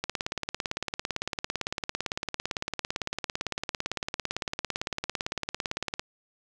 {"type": "click train", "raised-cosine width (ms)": 0.2, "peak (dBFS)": -12, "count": 107, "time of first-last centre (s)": [0.04, 5.995], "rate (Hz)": 17.8, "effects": []}